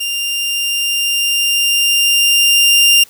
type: tone with level ramp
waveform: sawtooth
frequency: 2794 Hz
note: F7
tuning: in tune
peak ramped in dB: -14 to -3 dBFS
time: 0-3.04 s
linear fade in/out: 10 ms
effects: white hiss -44 dBFS RMS until 3.09 s